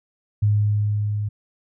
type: tone with level ramp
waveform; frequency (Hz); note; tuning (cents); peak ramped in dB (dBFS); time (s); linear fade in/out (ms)
sine; 104.4; G#2; +10; -14 to -22; 0.42-1.29; 10
effects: none